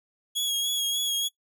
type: tone with vibrato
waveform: sawtooth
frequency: 3322 Hz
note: G#7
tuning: in tune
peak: -22 dBFS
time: 0.35-1.29 s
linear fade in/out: 20 ms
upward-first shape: sine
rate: 3.4 Hz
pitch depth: 29 cents each way
effects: noise-tail reverb RT60 0.1 s tail -22 dB re dry